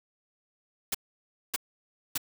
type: noise bursts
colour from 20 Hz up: white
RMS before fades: -29 dBFS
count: 3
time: 0.92-2.178 s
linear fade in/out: 5 ms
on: 26 ms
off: 590 ms
effects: none